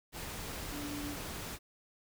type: tone in noise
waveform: sine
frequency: 291.1 Hz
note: D4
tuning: 15 cents flat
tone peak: -40 dBFS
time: 0.7-1.17 s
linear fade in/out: 50 ms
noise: pink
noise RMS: -42 dBFS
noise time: 0.12-1.59 s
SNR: -1 dB
effects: none